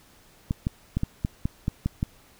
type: clicks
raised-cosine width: 5 ms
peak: -12 dBFS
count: 9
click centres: 0.509 / 0.669 / 0.97 / 1.034 / 1.249 / 1.455 / 1.681 / 1.86 / 2.029 s
effects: pink hiss -56 dBFS RMS until 2.39 s